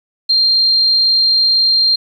sine tone, 4186 Hz, C8, in tune, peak -9 dBFS, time 0.29-1.96 s, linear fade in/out 10 ms, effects 8-bit

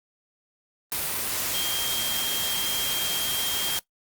sine tone in noise, 3208 Hz, G7, 39 cents sharp, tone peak -27 dBFS, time 1.54-3.78 s, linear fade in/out 0 ms, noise white, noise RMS -28 dBFS, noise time 0.92-3.79 s, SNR -2 dB, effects noise-tail reverb RT60 0.1 s tail -19 dB re dry + Opus 32 kbps

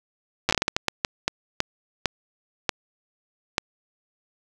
slowing click train, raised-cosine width 0.2 ms, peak -3 dBFS, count 16, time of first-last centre 0.49-3.581 s, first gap 8 ms, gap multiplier 1.4, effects none

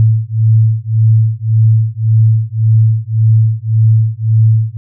sine beating tone pair, 110 / 111.8 Hz, A2 / A2, 0 / +28 cents, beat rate 1.8 Hz, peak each -10 dBFS, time 0-4.77 s, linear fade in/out 0 ms, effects none

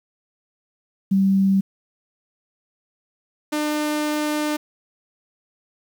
sine / sawtooth tone pair in turn, 193.9 / 300.8 Hz, G3 / D4, -19 / +42 cents, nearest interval minor sixth, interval 761 cents, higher second, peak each -14 / -17 dBFS, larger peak first, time 1.11-1.61 / 3.52-4.57 s, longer second, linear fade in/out 10 ms, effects 8-bit

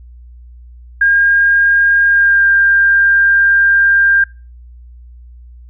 sine tone with pitch glide, 1616 to 1595.6 Hz, G#6 to G6, -48 to +30 cents, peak -7 dBFS, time 1.01-4.24 s, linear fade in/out 5 ms, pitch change -22 cents, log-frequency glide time 2.06-2.46 s, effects noise-tail reverb RT60 0.3 s tail -22 dB re dry + added 60 Hz sine -34 dBFS peak until 5.69 s

